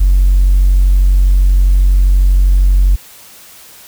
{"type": "tone with hard clipping", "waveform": "sine", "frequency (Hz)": 46.25, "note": "F#1", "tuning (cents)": 0, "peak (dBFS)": -6, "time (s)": [0, 2.96], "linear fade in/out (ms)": 10, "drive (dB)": 1, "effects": ["white hiss -38 dBFS RMS until 3.87 s"]}